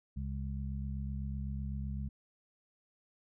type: harmonic tone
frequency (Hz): 67.9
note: C#2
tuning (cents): -35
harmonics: 1 / 2 / 3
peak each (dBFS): -37 / -41 / -43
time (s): 0.16-2.09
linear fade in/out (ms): 10
effects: none